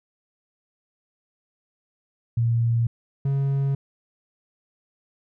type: tone pair in turn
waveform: sine / triangle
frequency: 116.54 / 137.93 Hz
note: A#2 / C#3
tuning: 0 / -8 cents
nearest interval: minor third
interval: 292 cents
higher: second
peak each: -18 dBFS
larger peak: neither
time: 2.37-2.87 / 3.25-3.75 s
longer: neither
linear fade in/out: 5 ms
effects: none